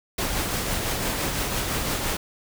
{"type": "noise with tremolo", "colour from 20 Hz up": "pink", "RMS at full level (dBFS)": -25, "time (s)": [0.18, 2.17], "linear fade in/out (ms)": 5, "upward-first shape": "triangle", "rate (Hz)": 5.9, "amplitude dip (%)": 35, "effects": []}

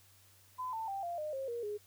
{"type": "tone with pitch steps", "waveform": "sine", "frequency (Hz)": [1013, 892.1, 785.7, 691.9, 609.3, 536.6, 472.6, 416.2], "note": ["B5", "A5", "G5", "F5", "D#5", "C5", "A#4", "G#4"], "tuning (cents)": [44, 24, 4, -16, -36, 44, 24, 4], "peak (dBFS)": -36, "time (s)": [0.58, 1.78], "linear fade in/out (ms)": 20, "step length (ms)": 150, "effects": ["added 96 Hz sine -66 dBFS peak until 1.86 s", "white hiss -64 dBFS RMS until 1.86 s"]}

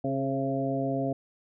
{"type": "harmonic tone with a mistuned harmonic", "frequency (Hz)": 135.3, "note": "C#3", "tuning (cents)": -42, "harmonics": [1, 2, 3, 4, 5], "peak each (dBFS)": [-33, -30, -36, -34, -32], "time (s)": [0.04, 1.13], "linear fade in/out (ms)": 5, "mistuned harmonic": 3, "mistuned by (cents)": 33, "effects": []}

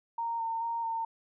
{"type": "tone with vibrato", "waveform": "sine", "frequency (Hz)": 918, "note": "A#5", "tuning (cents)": -27, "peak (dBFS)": -30, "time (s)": [0.18, 1.05], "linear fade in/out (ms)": 5, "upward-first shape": "square", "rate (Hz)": 2.3, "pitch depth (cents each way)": 16, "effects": []}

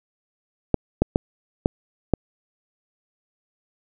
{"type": "clicks", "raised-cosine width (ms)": 2, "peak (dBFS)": -3, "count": 5, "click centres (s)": [0.743, 1.02, 1.159, 1.659, 2.137], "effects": []}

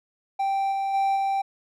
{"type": "tone with level steps", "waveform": "triangle", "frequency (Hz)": 783, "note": "G5", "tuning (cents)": -2, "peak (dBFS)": [-20, -22, -18, -20], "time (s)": [0.39, 1.42], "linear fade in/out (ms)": 10, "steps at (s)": [0.71, 0.93, 1.15], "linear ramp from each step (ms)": 20, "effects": []}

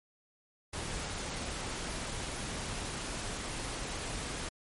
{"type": "noise", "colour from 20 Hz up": "pink", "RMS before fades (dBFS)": -38, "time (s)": [0.73, 4.49], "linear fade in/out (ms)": 5, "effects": ["MP3 48 kbps"]}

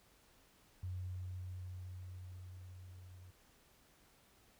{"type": "tone with level ramp", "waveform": "sine", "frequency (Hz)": 91.4, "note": "F#2", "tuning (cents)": -21, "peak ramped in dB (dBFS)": [-39, -53], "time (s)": [0.83, 3.31], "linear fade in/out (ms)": 5, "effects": ["pink hiss -68 dBFS RMS until 4.59 s"]}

